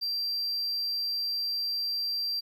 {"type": "tone", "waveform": "triangle", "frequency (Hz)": 4715, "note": "D8", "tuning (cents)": 6, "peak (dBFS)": -27, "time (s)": [0.01, 2.41], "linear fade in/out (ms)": 20, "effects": ["11-bit"]}